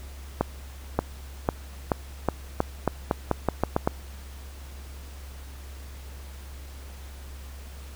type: accelerating click train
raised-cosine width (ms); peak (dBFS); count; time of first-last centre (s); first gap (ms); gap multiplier
1; -7; 13; 0.41-3.875; 580; 0.86
effects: added 68 Hz sine -39 dBFS peak until 7.95 s + pink hiss -49 dBFS RMS until 7.95 s